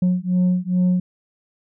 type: beating tone pair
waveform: sine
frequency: 180 / 182.4 Hz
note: F#3 / F#3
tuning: -47 / -24 cents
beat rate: 2.4 Hz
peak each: -17 dBFS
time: 0.02-1 s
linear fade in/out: 5 ms
effects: tanh soft clip ceiling -13 dBFS